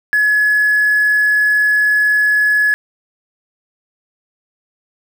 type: tone with quantisation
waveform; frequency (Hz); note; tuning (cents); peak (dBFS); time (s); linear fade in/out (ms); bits
sine; 1697; G#6; +37; -10; 0.13-2.74; 0; 5
effects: none